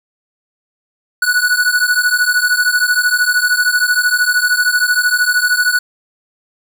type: beating tone pair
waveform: square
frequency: 1468 / 1481 Hz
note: F#6 / F#6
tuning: -14 / +1 cents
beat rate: 13 Hz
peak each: -15 dBFS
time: 1.22-5.79 s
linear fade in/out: 5 ms
effects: 8-bit